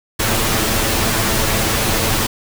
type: noise with comb filter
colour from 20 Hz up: pink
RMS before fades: -17 dBFS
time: 0.19-2.27 s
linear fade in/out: 10 ms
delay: 9 ms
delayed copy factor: +0.6
effects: none